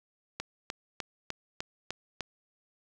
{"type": "click train", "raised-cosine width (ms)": 0.2, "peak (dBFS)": -17, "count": 7, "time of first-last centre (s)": [0.4, 2.207], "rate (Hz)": 3.32, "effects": ["9-bit"]}